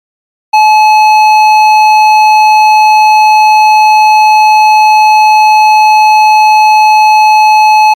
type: tone with hard clipping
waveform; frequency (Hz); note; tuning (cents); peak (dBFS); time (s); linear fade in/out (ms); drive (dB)
sine; 858; A5; -44; -3; 0.53-7.94; 10; 10
effects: MP3 96 kbps